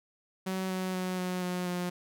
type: tone with pitch steps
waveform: sawtooth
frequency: 188.2 / 186.15 / 184.11 / 182.1 / 180.12 / 178.15 Hz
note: F#3 / F#3 / F#3 / F#3 / F#3 / F3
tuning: +30 / +11 / -8 / -27 / -46 / +35 cents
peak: -27 dBFS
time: 0.46-1.9 s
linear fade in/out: 10 ms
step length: 240 ms
effects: none